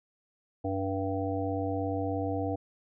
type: harmonic tone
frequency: 96.8 Hz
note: G2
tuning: 21 cents flat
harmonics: 1 / 3 / 5 / 7 / 8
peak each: -34 / -33 / -35 / -36 / -39 dBFS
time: 0.64-2.56 s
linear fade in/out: 10 ms
effects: none